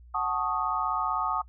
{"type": "chord", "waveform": "sine", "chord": "D# half-diminished seventh", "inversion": "first", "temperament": "equal", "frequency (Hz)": [740, 880, 1108.7, 1244.5], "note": ["F#5", "A5", "C#6", "D#6"], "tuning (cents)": [0, 0, 0, 0], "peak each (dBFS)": [-33, -32, -32, -29], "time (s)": [0.14, 1.42], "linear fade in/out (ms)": 10, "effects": ["noise-tail reverb RT60 0.1 s tail -22 dB re dry", "added 60 Hz sine -48 dBFS peak until 1.48 s"]}